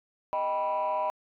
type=chord; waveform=sine; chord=Eb augmented; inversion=none; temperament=equal with one note detuned; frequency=622.3 / 784 / 981.5 Hz; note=Eb5 / G5 / B5; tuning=0 / 0 / -11 cents; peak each=-29 / -32 / -27 dBFS; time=0.33-1.1 s; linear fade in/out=0 ms; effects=tanh soft clip ceiling -22 dBFS